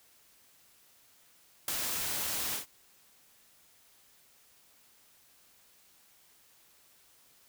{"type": "noise with ADSR envelope", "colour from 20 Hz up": "white", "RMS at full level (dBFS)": -29, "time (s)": [1.68, 2.66], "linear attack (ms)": 3, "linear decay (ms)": 6, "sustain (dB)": -5, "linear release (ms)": 120, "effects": ["white hiss -63 dBFS RMS until 7.48 s"]}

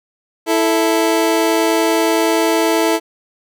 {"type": "tone pair together", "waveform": "25% pulse", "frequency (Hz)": [329.6, 440], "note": ["E4", "A4"], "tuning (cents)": [0, 0], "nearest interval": "perfect fourth", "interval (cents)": 500, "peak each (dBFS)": [-11, -13], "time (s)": [0.46, 3], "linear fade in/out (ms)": 50, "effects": []}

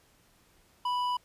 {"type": "tone with hard clipping", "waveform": "sine", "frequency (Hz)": 987.8, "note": "B5", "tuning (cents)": 0, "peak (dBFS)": -29, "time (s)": [0.85, 1.17], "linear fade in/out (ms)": 5, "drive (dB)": 8, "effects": ["pink hiss -64 dBFS RMS until 1.24 s", "resampled to 32000 Hz"]}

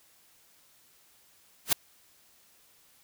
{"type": "noise with exponential growth", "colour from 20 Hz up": "white", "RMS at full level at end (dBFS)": -17, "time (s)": [1.65, 1.73], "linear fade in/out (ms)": 5, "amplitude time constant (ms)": 16, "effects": ["white hiss -62 dBFS RMS until 3.03 s"]}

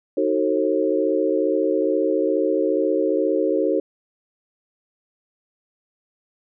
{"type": "chord", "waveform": "sine", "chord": "D# diminished seventh", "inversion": "none", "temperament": "just", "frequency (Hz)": [311.1, 373.4, 448, 537.6], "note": ["D#4", "F#4", "A4", "C5"], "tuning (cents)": [0, 16, 31, 47], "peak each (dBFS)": -23, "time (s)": [0.17, 3.8], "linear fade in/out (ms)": 5, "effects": []}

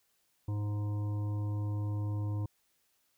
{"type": "harmonic tone", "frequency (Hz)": 103.8, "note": "G#2", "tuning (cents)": 0, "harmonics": [1, 3, 5, 7, 9, 10], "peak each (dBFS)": [-31, -43, -52, -59, -53, -57], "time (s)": [0.48, 2.46], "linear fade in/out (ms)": 5, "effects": ["white hiss -74 dBFS RMS until 3.17 s"]}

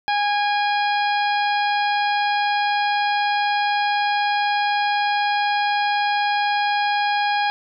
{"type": "harmonic tone with a mistuned harmonic", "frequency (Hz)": 823, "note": "G#5", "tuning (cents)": -16, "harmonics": [1, 2, 3, 4, 5, 6], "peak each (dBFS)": [-19, -25, -29, -31, -33, -35], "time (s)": [0.08, 7.5], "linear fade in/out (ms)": 0, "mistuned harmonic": 3, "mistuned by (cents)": -24, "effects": []}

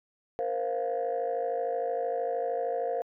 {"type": "chord", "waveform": "sine", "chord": "Bb suspended second", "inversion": "none", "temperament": "equal with one note detuned", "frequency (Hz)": [470.2, 523.3, 698.5], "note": ["Bb4", "C5", "F5"], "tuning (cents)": [15, 0, 0], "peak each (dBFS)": -31, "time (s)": [0.39, 3.02], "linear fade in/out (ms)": 0, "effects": ["tanh soft clip ceiling -22 dBFS"]}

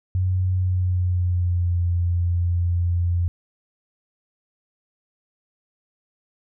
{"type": "tone with pitch glide", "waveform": "sine", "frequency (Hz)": [92.3, 87.12], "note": ["F#2", "F2"], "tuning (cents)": [-4, -4], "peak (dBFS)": -18, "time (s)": [0.15, 3.28], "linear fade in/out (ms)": 0, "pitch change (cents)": -100, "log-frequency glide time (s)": [0.55, 1.81], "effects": []}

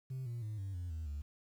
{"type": "tone with pitch steps", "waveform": "sine", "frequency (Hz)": [130.81, 118.58, 107.49, 97.43, 88.32, 80.06, 72.57], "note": ["C3", "A#2", "A2", "G2", "F2", "D#2", "D2"], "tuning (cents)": [0, 30, -40, -10, 20, 50, -20], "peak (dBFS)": -36, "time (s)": [0.1, 1.22], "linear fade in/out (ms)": 10, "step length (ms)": 160, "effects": ["tanh soft clip ceiling -37 dBFS", "11-bit"]}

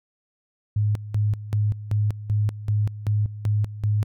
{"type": "tone with tremolo", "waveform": "sine", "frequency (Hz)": 105, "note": "G#2", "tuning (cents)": 19, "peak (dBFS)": -18, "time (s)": [0.76, 4.04], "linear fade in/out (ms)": 5, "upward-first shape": "square", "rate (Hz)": 2.6, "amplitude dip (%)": 80, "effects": []}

